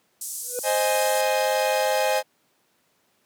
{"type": "band-pass noise", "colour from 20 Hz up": "pink", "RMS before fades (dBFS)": -33, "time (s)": [0.21, 1.21], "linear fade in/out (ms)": 5, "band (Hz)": [7000, 12000], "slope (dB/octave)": 24}
{"type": "tone with exponential growth", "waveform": "triangle", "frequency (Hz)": 493.9, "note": "B4", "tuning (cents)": 0, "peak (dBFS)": -21, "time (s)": [0.42, 0.59], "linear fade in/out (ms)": 0, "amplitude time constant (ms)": 35}
{"type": "chord", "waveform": "45% pulse", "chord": "Ab major", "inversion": "first", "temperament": "equal", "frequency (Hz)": [523.3, 622.3, 830.6], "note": ["C5", "Eb5", "Ab5"], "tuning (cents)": [0, 0, 0], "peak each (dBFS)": [-24, -25, -25], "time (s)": [0.63, 2.23], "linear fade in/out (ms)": 50}
{"effects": ["pink hiss -66 dBFS RMS until 3.25 s", "high-pass 200 Hz 12 dB/octave"]}